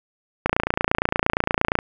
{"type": "click train", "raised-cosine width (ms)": 0.5, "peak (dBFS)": -3, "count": 39, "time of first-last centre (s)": [0.46, 1.789], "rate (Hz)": 28.6, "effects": []}